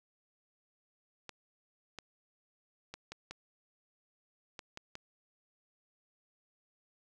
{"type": "clicks", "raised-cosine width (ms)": 0.2, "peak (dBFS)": -26, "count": 8, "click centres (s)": [1.293, 1.987, 2.94, 3.12, 3.31, 4.592, 4.774, 4.954], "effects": []}